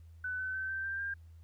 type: tone with pitch steps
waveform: sine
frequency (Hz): 1500 / 1519.2 / 1538.6 / 1558.3 / 1578.2 / 1598.4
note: F#6 / F#6 / G6 / G6 / G6 / G6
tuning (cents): +23 / +45 / -33 / -11 / +11 / +33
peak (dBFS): -34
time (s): 0.24-1.14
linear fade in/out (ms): 5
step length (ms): 150
effects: added 82 Hz sine -51 dBFS peak until 1.43 s + pink hiss -75 dBFS RMS until 1.43 s